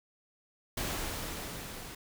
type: noise with level ramp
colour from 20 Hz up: pink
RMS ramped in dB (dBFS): -34 to -45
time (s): 0.77-1.95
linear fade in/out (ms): 5
effects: none